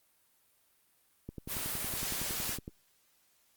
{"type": "click train", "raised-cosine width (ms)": 3, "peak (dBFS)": -28, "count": 16, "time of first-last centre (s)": [1.29, 2.679], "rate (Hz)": 10.8}
{"type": "noise", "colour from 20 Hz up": "white", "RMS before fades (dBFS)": -36, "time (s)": [1.47, 2.59], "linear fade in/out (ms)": 50}
{"effects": ["white hiss -70 dBFS RMS until 3.56 s", "Opus 32 kbps"]}